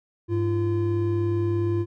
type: tone pair together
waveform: triangle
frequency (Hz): 101.9 / 342.7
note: G#2 / F4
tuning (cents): -32 / -33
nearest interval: octave + major sixth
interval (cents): 2099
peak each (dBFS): -22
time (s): 0.28-1.86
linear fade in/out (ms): 50
effects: none